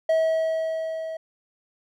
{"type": "tone with level ramp", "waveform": "triangle", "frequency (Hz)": 644, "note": "E5", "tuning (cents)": -41, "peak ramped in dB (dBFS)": [-15, -28], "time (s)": [0.09, 1.17], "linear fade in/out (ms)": 5, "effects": []}